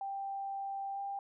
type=tone with pitch glide; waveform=sine; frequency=787 to 794.8 Hz; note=G5 to G5; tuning=+7 to +24 cents; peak=-36 dBFS; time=0.01-1.19 s; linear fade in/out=2 ms; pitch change=+17 cents; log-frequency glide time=0.93-0.99 s; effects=none